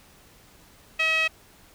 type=tone with band-pass filter; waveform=sawtooth; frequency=640 Hz; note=D#5; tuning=49 cents sharp; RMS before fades=-23 dBFS; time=0.99-1.28 s; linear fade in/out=10 ms; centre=2500 Hz; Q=5; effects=pink hiss -54 dBFS RMS until 1.74 s